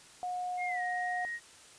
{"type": "tone", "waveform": "sine", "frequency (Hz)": 723, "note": "F#5", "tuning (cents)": -40, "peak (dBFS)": -33, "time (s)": [0.23, 1.25], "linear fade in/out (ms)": 0}
{"type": "tone with pitch glide", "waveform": "sine", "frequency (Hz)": [2133, 1878.5], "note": ["C7", "A#6"], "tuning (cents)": [33, 13], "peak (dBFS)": -35, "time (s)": [0.57, 1.4], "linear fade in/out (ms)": 50, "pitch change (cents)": -220, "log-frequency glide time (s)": [0.67, 0.81]}
{"effects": ["white hiss -55 dBFS RMS until 1.78 s", "resampled to 22050 Hz"]}